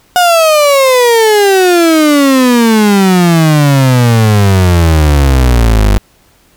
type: exponential sweep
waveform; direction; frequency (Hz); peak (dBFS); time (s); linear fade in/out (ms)
35% pulse; down; 729 to 49; -3; 0.16-5.98; 0
effects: pink hiss -48 dBFS RMS until 6.56 s